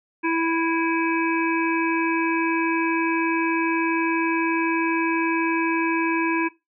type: harmonic tone with a mistuned harmonic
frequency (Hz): 329.6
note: E4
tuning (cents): 0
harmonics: 1 / 3 / 5 / 7 / 8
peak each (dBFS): -22 / -27 / -29 / -30 / -31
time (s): 0.23-6.49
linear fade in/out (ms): 20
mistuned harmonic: 8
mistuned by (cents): -57
effects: noise-tail reverb RT60 0.2 s tail -17 dB re dry